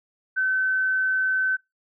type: tone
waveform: sine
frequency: 1527 Hz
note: G6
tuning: 46 cents flat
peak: -20 dBFS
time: 0.36-1.57 s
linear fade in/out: 20 ms
effects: noise-tail reverb RT60 0.2 s tail -22 dB re dry